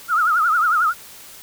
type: tone with vibrato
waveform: sine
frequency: 1332 Hz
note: E6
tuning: 18 cents sharp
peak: -14 dBFS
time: 0.08-0.94 s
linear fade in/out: 50 ms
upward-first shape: triangle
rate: 11 Hz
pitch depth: 170 cents each way
effects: white hiss -41 dBFS RMS until 1.42 s